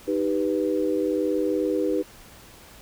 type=chord; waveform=sine; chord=Eb augmented; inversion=none; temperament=equal; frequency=311.1 / 392 / 493.9 Hz; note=Eb4 / G4 / B4; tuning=0 / 0 / 0 cents; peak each=-25 / -26 / -26 dBFS; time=0.07-2.03 s; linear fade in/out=20 ms; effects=pink hiss -48 dBFS RMS until 2.81 s